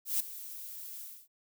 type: noise with ADSR envelope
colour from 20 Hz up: violet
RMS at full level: -28 dBFS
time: 0.05-1.28 s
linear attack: 150 ms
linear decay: 6 ms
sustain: -16 dB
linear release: 260 ms
effects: none